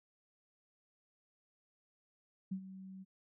sine tone with ADSR envelope, 190 Hz, F#3, 46 cents sharp, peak -34 dBFS, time 2.51-3.05 s, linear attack 11 ms, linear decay 79 ms, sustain -13 dB, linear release 30 ms, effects none

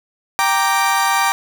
30% pulse chord, G minor, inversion none, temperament equal, 784 / 932.3 / 1174.7 Hz, G5 / Bb5 / D6, 0 / 0 / 0 cents, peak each -16 dBFS, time 0.39-1.32 s, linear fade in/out 0 ms, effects none

